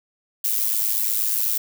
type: noise with amplitude modulation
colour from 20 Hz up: violet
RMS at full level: -19 dBFS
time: 0.44-1.58 s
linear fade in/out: 5 ms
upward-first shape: sine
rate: 108 Hz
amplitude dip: 70%
effects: none